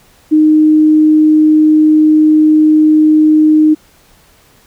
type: tone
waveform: sine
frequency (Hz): 308.5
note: D#4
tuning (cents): -15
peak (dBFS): -4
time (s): 0.31-3.75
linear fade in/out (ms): 20
effects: pink hiss -47 dBFS RMS until 4.66 s